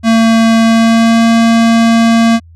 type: tone with pitch glide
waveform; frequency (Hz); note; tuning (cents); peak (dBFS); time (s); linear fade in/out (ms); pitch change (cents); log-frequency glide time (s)
square; 226.3 to 228.9; A3 to A#3; +49 to -31; -6; 0.03-2.4; 50; +20; 0.62-1.25
effects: added 83 Hz sine -35 dBFS peak until 2.55 s + low-pass 7000 Hz 12 dB/octave